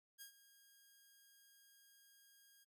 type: tone with ADSR envelope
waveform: 5% pulse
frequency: 1626 Hz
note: G#6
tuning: 37 cents flat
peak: -40 dBFS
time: 0.18-2.65 s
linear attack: 34 ms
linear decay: 100 ms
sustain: -15 dB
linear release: 22 ms
effects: noise-tail reverb RT60 0.1 s tail -21 dB re dry